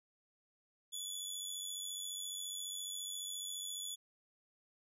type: tone with amplitude modulation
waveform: 20% pulse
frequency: 3427 Hz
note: A7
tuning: 46 cents flat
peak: -33 dBFS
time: 0.92-3.96 s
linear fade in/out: 20 ms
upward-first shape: sine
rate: 94.5 Hz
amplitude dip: 50%
effects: none